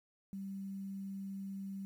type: tone with quantisation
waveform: sine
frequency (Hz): 195.2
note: G3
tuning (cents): -7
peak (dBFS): -40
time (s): 0.33-1.85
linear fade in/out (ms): 0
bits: 11
effects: none